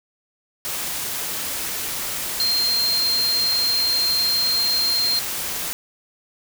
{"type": "tone in noise", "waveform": "sine", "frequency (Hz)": 4187, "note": "C8", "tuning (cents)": 0, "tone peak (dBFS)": -18, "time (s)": [2.4, 5.19], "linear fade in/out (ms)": 0, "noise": "white", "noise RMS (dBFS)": -27, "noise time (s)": [0.65, 5.73], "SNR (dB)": 6, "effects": []}